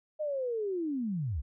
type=linear sweep; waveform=sine; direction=down; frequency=622.3 to 56 Hz; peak=-30 dBFS; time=0.19-1.42 s; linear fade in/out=20 ms; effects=none